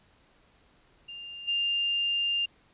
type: tone with level steps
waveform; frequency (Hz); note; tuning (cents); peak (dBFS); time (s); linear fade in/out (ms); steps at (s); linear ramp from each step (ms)
sine; 2800; F7; +4; -39 / -25; 1.08-2.46; 10; 1.47; 20
effects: pink hiss -63 dBFS RMS until 2.73 s + resampled to 8000 Hz